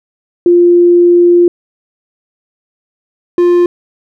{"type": "tone pair in turn", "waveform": ["sine", "triangle"], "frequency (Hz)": [349.2, 351.1], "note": ["F4", "F4"], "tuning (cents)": [0, 9], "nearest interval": "unison", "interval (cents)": 9, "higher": "second", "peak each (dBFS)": -3, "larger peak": "neither", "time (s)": [[0.46, 1.48], [3.38, 3.66]], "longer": "first", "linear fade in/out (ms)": 2, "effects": []}